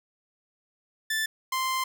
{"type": "tone pair in turn", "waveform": "sawtooth", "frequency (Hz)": [1760, 1044.1], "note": ["A6", "C6"], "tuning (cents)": [0, -4], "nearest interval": "major sixth", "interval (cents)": 904, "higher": "first", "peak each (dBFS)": -22, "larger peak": "neither", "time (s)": [[1.1, 1.26], [1.52, 1.84]], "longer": "second", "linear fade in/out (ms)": 5, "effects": []}